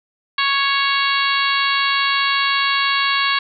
harmonic tone, 554.4 Hz, C#5, in tune, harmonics 2 / 3 / 4 / 5 / 6 / 7 / 8, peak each -20 / -22 / -23 / -24 / -25 / -25 / -26 dBFS, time 0.38-3.39 s, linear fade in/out 5 ms, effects none

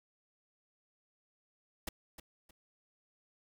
pink noise with echo, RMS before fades -38 dBFS, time 1.87-1.89 s, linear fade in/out 5 ms, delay 310 ms, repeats 2, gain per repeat -11 dB, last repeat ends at 2.51 s, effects none

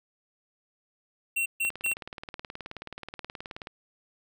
square tone bursts, 2727 Hz, F7, 42 cents flat, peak -26 dBFS, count 3, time 1.36-1.937 s, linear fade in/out 10 ms, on 99 ms, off 140 ms
click train, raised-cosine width 0.3 ms, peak -22 dBFS, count 39, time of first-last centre 1.65-3.671 s, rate 18.8 Hz
effects none

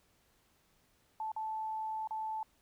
sine tone with dropouts, 875 Hz, A5, 10 cents flat, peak -35 dBFS, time 1.2-2.43 s, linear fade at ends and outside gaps 2 ms, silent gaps 1.318-1.363 / 2.074-2.108 s, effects pink hiss -71 dBFS RMS until 2.61 s

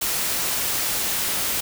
white noise, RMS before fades -24 dBFS, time 0.01-1.61 s, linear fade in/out 10 ms, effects none

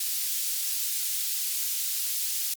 white high-pass noise, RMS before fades -29 dBFS, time 0-2.54 s, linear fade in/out 5 ms, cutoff 3800 Hz, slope 12 dB/octave, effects Opus 48 kbps

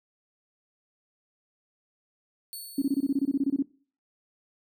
10% pulse tone with exponential decay, 4432 Hz, C#8, 1 cent flat, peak -29 dBFS, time 2.53-3.59 s, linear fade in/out 0 ms, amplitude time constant 230 ms
sine tone bursts, 277.2 Hz, C#4, in tune, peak -21 dBFS, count 14, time 2.78-3.625 s, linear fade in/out 5 ms, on 39 ms, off 23 ms
effects noise-tail reverb RT60 0.4 s tail -20 dB re dry

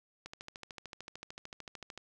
click train, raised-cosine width 0.2 ms, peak -27 dBFS, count 24, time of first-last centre 0.26-1.976 s, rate 13.4 Hz, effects none

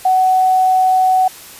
sine tone, 748 Hz, F#5, 19 cents sharp, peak -9 dBFS, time 0.05-1.28 s, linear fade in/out 5 ms, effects white hiss -36 dBFS RMS until 1.59 s + resampled to 32000 Hz

